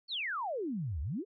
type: exponential two-way sweep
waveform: sine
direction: down then up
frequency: 4601 to 65.8 to 457 Hz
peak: -33 dBFS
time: 0.08-1.25 s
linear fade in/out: 50 ms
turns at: 1.01 s
effects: none